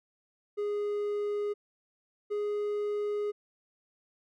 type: tone pair in turn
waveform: triangle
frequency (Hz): 413.1 / 415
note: G#4 / G#4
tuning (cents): -9 / -1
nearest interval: unison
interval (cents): 8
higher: second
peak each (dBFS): -27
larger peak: neither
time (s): 0.57-1.54 / 2.3-3.32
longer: second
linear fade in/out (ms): 20
effects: none